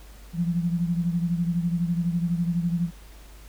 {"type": "beating tone pair", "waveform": "sine", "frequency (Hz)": [170, 182], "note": ["F3", "F#3"], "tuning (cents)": [-46, -28], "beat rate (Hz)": 12, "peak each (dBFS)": [-23, -29], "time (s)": [0.33, 2.91], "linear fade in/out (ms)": 50, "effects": ["added 50 Hz sine -44 dBFS peak until 3.48 s", "pink hiss -52 dBFS RMS until 3.48 s"]}